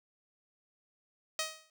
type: tone with exponential decay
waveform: 5% pulse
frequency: 630 Hz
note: D#5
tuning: 21 cents sharp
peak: -18 dBFS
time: 1.39-1.7 s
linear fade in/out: 2 ms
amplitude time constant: 66 ms
effects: none